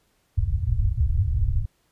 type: low-pass noise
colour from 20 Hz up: white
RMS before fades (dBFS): -22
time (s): 0.37-1.66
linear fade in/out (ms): 5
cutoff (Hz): 110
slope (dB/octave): 48
effects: pink hiss -67 dBFS RMS until 1.91 s + resampled to 32000 Hz